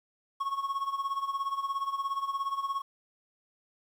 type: tone with tremolo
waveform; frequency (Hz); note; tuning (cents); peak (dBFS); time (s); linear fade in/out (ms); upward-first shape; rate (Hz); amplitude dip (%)
triangle; 1100; C#6; -14; -25; 0.4-2.82; 10; sine; 17; 75
effects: 10-bit

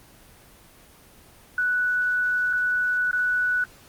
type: tone with dropouts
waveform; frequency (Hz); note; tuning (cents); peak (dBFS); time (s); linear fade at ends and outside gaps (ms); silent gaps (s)
sine; 1480; F#6; 0; -20; 1.58-3.64; 2; 2.53-2.533 / 3.112-3.13
effects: pink hiss -51 dBFS RMS until 3.88 s + Opus 24 kbps

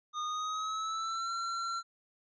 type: tone with pitch glide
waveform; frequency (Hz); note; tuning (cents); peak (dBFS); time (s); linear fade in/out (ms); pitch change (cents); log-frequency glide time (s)
square; 1227 to 1361.4; D#6 to F6; -25 to -45; -34; 0.13-1.83; 50; +180; 0.23-1.32
effects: resampled to 16000 Hz

